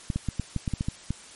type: clicks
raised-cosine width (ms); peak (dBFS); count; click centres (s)
5; -14; 10; 0.102 / 0.16 / 0.287 / 0.397 / 0.563 / 0.678 / 0.737 / 0.809 / 0.885 / 1.106
effects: white hiss -47 dBFS RMS until 1.35 s + MP3 48 kbps